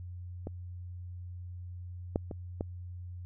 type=clicks; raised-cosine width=2 ms; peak=-24 / -15 / -25 / -20 dBFS; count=4; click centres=0.471 / 2.159 / 2.312 / 2.609 s; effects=added 89 Hz sine -40 dBFS peak until 3.25 s